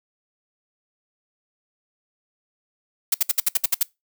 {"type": "noise bursts", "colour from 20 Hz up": "blue", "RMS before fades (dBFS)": -18, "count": 9, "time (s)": [3.12, 3.831], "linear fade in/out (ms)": 5, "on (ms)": 23, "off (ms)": 63, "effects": ["noise-tail reverb RT60 0.2 s tail -23 dB re dry"]}